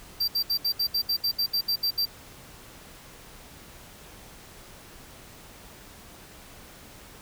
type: tone bursts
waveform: square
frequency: 4699 Hz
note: D8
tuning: in tune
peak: -23 dBFS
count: 13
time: 0.2-2.056 s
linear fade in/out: 10 ms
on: 80 ms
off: 68 ms
effects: pink hiss -48 dBFS RMS until 7.21 s